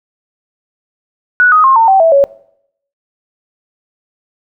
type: tone with pitch steps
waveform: sine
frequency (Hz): 1472 / 1252.2 / 1065.2 / 906.1 / 770.8 / 655.7 / 557.8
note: F#6 / D#6 / C6 / A#5 / G5 / E5 / C#5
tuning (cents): -9 / +11 / +31 / -49 / -29 / -9 / +11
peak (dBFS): -4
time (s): 1.4-2.24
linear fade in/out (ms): 0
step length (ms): 120
effects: noise-tail reverb RT60 0.7 s tail -21 dB re dry